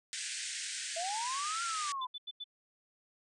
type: band-pass noise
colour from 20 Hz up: white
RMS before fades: -40 dBFS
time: 0.13-1.92 s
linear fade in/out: 0 ms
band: 1500 to 9100 Hz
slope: 96 dB/octave
type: linear two-way sweep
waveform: sine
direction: up then down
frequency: 645 to 1396.9 to 991 Hz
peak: -35 dBFS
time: 0.96-2.07 s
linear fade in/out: 10 ms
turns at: 1.63 s
type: tone bursts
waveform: sine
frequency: 3498 Hz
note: A7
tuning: 11 cents flat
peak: -39 dBFS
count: 4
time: 2.01-2.442 s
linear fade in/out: 10 ms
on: 42 ms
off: 88 ms
effects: none